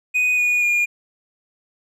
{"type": "tone with pitch steps", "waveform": "triangle", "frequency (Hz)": [2489, 2456, 2424], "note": ["D#7", "D#7", "D#7"], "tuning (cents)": [0, -23, -46], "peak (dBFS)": -14, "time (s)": [0.14, 0.86], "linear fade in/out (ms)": 20, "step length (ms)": 240, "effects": []}